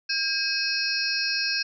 sine tone cluster, 1608 / 2553 / 4313 / 4982 / 5490 Hz, G6 / D#7 / C#8 / D#8 / F8, +44 / +44 / -48 / +1 / -31 cents, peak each -30 dBFS, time 0.09-1.63 s, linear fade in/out 10 ms, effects none

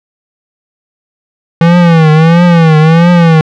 square tone with vibrato, 164.81 Hz, E3, in tune, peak -3 dBFS, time 1.61-3.41 s, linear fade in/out 2 ms, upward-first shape triangle, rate 1.5 Hz, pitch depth 130 cents each way, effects low-pass 3000 Hz 12 dB/octave

